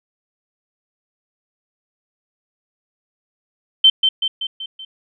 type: tone with echo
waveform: sine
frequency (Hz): 3100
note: G7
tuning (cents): -20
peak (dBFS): -6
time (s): 3.84-3.9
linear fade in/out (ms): 5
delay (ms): 190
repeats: 5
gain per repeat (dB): -5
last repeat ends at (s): 4.85
effects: none